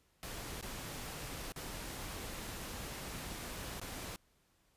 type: noise with dropouts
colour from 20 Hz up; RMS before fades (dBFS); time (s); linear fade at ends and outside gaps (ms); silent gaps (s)
pink; -44; 0.23-4.16; 0; 0.611-0.626 / 1.521-1.561 / 3.798-3.815
effects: pink hiss -73 dBFS RMS until 4.76 s + resampled to 32000 Hz